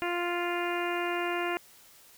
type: harmonic tone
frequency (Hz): 349.2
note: F4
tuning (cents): 0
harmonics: 1 / 2 / 3 / 4 / 5 / 6 / 7 / 8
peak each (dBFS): -32 / -35 / -37 / -38 / -39 / -40 / -40 / -41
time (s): 0.02-1.57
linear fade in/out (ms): 0
effects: white hiss -56 dBFS RMS until 2.17 s